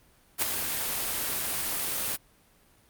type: noise with ADSR envelope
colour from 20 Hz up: white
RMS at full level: -23 dBFS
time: 0.38-2.17 s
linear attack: 44 ms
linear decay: 3 ms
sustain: -7 dB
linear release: 19 ms
effects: pink hiss -61 dBFS RMS until 2.89 s + Opus 32 kbps